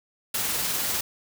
white noise with tremolo, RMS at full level -26 dBFS, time 0.34-1.01 s, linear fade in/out 5 ms, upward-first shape sine, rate 20 Hz, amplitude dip 25%, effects none

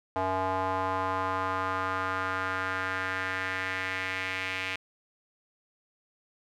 square tone with band-pass filter sweep, 94 Hz, F#2, 28 cents sharp, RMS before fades -31 dBFS, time 0.16-4.76 s, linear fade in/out 0 ms, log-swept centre 830 to 2400 Hz, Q 2.8, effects none

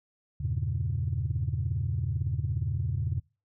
sine chord, E diminished seventh, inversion none, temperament equal with one note detuned, 82.41 / 98.97 / 116.54 / 138.59 Hz, E2 / G2 / Bb2 / Db3, 0 / +17 / 0 / 0 cents, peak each -32 dBFS, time 0.4-3.2 s, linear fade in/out 10 ms, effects noise-tail reverb RT60 0.3 s tail -24 dB re dry + tanh soft clip ceiling -19 dBFS

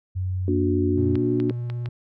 sine tone, 92.5 Hz, F#2, in tune, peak -23 dBFS, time 0.15-1.18 s, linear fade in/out 20 ms
sine chord, Bb augmented, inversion none, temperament just, 233.1 / 291.4 / 364.2 Hz, Bb3 / D4 / F#4, 0 / -13 / -27 cents, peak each -28 / -23 / -24 dBFS, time 0.48-1.51 s, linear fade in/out 2 ms
triangle tone with vibrato, 120.3 Hz, B2, 45 cents flat, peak -24 dBFS, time 0.97-1.89 s, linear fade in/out 5 ms, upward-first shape sine, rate 18 Hz, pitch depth 14 cents each way
clicks, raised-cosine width 0.3 ms, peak -21 dBFS, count 5, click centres 1.155 / 1.401 / 1.497 / 1.7 / 1.859 s
effects none

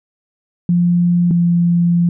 sine tone pair in turn, 174.61 / 172.41 Hz, F3 / F3, 0 / -22 cents, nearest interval unison, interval 22 cents, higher first, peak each -10 dBFS, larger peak neither, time 0.69-1.31 / 1.31-2.09 s, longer second, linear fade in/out 2 ms, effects none

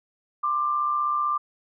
sine tone pair together, 1050 / 1185.8 Hz, C6 / D6, +6 / +16 cents, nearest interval major second, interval 210 cents, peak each -31 / -22 dBFS, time 0.43-1.38 s, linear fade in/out 10 ms, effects none

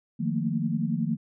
sine tone cluster, 153.8 / 175.1 / 221.6 / 232.4 Hz, D#3 / F3 / A3 / A#3, -20 / +5 / +13 / -5 cents, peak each -30 dBFS, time 0.19-1.17 s, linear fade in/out 20 ms, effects none

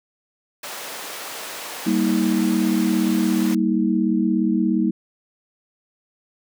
pink high-pass noise, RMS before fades -33 dBFS, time 0.63-3.55 s, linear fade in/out 5 ms, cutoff 510 Hz, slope 12 dB/octave
sine chord, Eb major, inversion first, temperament equal with one note detuned, 196 / 233.1 / 319.1 Hz, G3 / Bb3 / Eb4, 0 / 0 / +44 cents, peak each -21 dBFS, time 1.86-4.91 s, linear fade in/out 10 ms
effects none

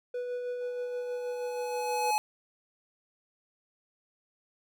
triangle tone with tremolo, 492.1 Hz, B4, 6 cents flat, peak -29 dBFS, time 0.14-2.11 s, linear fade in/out 5 ms, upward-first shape sine, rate 6.3 Hz, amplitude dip 30%
square tone with exponential growth, 848 Hz, G#5, 36 cents sharp, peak -25 dBFS, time 0.61-2.18 s, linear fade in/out 0 ms, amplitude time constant 340 ms
effects none

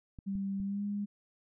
clicks, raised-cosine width 5 ms, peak -33 dBFS, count 3, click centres 0.188 / 0.354 / 0.601 s
sine tone with pitch glide, 196.1 to 204 Hz, G3 to G#3, +1 to -31 cents, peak -32 dBFS, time 0.26-1.06 s, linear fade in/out 20 ms, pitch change +68 cents, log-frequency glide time 0.63-0.83 s
effects none

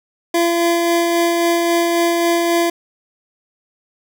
25% pulse tone with tremolo, 340.5 Hz, F4, 44 cents flat, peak -9 dBFS, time 0.34-2.7 s, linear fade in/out 5 ms, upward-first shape sine, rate 3.7 Hz, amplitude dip 25%, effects none

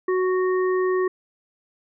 harmonic tone, 370 Hz, F#4, in tune, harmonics 1 / 3 / 5, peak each -19 / -29 / -33 dBFS, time 0.08-1.08 s, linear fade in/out 5 ms, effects none

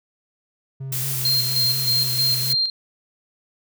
triangle tone with vibrato, 130.6 Hz, C3, 3 cents flat, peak -26 dBFS, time 0.8-2.55 s, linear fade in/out 10 ms, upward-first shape square, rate 4.3 Hz, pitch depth 46 cents each way
blue noise, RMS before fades -26 dBFS, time 0.92-2.53 s, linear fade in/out 5 ms
sine tone with tremolo, 4186 Hz, C8, in tune, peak -17 dBFS, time 1.25-2.7 s, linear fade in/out 2 ms, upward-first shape square, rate 3.2 Hz, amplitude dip 55%
effects none

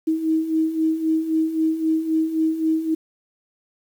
sine beating tone pair, 316.1 / 319.9 Hz, D#4 / D#4, +27 / +48 cents, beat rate 3.8 Hz, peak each -25 / -19 dBFS, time 0.07-2.95 s, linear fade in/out 10 ms, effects 8-bit

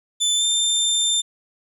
25% pulse tone with pitch glide, 3520 to 3584 Hz, A7 to A7, 0 to +31 cents, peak -13 dBFS, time 0.2-1.22 s, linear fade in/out 20 ms, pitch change +31 cents, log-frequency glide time 0.36-0.44 s, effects none

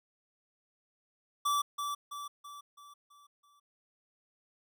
square tone with echo, 1159 Hz, D6, 23 cents flat, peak -28 dBFS, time 1.45-1.62 s, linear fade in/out 10 ms, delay 330 ms, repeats 6, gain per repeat -6 dB, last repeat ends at 3.6 s, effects none

